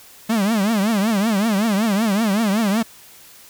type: tone with vibrato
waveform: 45% pulse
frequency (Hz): 211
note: G#3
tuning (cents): +28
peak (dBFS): -16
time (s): 0.29-2.83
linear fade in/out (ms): 10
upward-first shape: triangle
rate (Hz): 5.3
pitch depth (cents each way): 200
effects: white hiss -45 dBFS RMS until 3.49 s